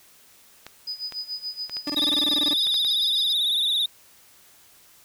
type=clicks; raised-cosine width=0.2 ms; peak=-20 dBFS; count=9; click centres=0.666 / 1.123 / 1.696 / 1.768 / 1.874 / 2.129 / 2.67 / 2.743 / 2.848 s
type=tone with tremolo; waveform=sine; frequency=4978 Hz; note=D#8; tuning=in tune; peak=-27 dBFS; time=0.87-3.33 s; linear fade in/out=5 ms; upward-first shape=sine; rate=7 Hz; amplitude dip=85%
type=tone bursts; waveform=40% pulse; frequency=293.7 Hz; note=D4; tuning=in tune; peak=-26 dBFS; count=14; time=1.87-2.535 s; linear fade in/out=2 ms; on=28 ms; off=21 ms
type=tone with vibrato; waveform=triangle; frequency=3666 Hz; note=A#7; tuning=30 cents flat; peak=-19 dBFS; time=1.96-3.86 s; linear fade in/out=5 ms; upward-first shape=triangle; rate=18 Hz; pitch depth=110 cents each way
effects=white hiss -54 dBFS RMS until 5.04 s